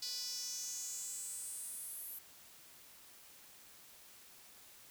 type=tone with high-pass filter sweep; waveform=sawtooth; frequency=493.9 Hz; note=B4; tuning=in tune; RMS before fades=-44 dBFS; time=0.02-2.19 s; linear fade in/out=5 ms; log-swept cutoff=4700 to 12000 Hz; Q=5.3; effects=white hiss -59 dBFS RMS until 4.9 s